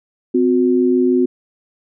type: tone pair together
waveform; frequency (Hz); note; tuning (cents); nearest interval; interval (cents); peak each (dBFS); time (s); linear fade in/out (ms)
sine; 256.7 / 363; C4 / F#4; -33 / -33; tritone; 600; -14; 0.34-1.26; 10
effects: none